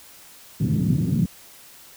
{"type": "band-pass noise", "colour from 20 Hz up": "pink", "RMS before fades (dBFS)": -21, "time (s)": [0.6, 1.26], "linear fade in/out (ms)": 5, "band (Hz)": [120, 220], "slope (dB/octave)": 24, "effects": ["white hiss -47 dBFS RMS until 1.96 s"]}